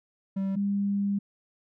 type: tone pair in turn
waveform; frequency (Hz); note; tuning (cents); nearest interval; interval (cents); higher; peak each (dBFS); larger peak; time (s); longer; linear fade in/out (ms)
triangle / sine; 193.8 / 200.5; G3 / G3; -20 / +39; minor second; 59; second; -24; neither; 0.36-0.56 / 0.56-1.19; second; 10
effects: none